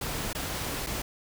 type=noise with dropouts; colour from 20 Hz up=pink; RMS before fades=-33 dBFS; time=0.01-1.02 s; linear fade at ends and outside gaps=5 ms; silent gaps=0.331-0.349 / 0.865-0.869 s; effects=none